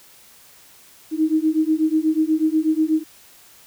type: beating tone pair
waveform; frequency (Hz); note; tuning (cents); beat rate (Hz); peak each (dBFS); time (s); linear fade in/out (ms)
sine; 310.2 / 318.4; D#4 / D#4; -5 / +40; 8.2; -19; 1.11-3.04; 50
effects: white hiss -49 dBFS RMS until 3.66 s